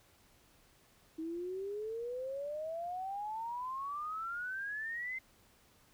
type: exponential sweep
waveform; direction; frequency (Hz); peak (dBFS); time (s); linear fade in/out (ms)
sine; up; 315.9 to 2093; -37; 1.18-5.19; 10
effects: pink hiss -66 dBFS RMS until 5.93 s